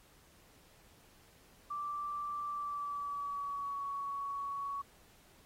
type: tone with pitch glide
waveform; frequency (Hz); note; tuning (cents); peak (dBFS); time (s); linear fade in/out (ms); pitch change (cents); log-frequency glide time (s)
sine; 1171 to 1119.4; D6 to C#6; -5 to +17; -36; 1.7-4.82; 10; -78; 2.48-3.85
effects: pink hiss -64 dBFS RMS until 5.45 s + AAC 48 kbps